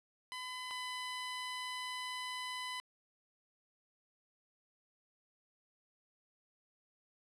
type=tone pair in turn; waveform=15% pulse; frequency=1009 / 1004.5 Hz; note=B5 / B5; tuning=+37 / +29 cents; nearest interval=unison; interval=8 cents; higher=first; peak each=-35 / -33 dBFS; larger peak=second; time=0.32-0.71 / 0.71-2.8 s; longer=second; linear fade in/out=0 ms; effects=low-pass 10000 Hz 12 dB/octave